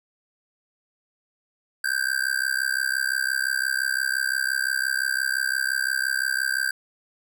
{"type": "tone with amplitude modulation", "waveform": "square", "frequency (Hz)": 1568, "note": "G6", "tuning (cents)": 0, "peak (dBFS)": -19, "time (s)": [1.84, 6.71], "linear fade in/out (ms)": 5, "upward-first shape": "sine", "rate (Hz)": 65.8, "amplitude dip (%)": 100, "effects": []}